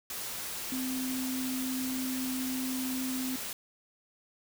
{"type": "tone in noise", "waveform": "sine", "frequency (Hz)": 258.7, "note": "C4", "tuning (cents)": -19, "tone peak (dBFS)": -32, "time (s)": [0.72, 3.36], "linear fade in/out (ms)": 2, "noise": "white", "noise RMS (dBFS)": -38, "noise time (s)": [0.1, 3.53], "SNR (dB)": 3, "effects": []}